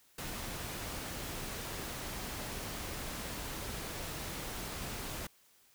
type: noise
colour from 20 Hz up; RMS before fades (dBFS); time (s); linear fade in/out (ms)
pink; -41; 0.18-5.27; 5
effects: white hiss -66 dBFS RMS until 5.74 s